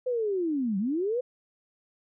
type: linear two-way sweep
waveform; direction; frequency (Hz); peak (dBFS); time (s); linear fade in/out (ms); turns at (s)
sine; down then up; 515 to 185 to 515; -25; 0.06-1.21; 10; 0.78
effects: none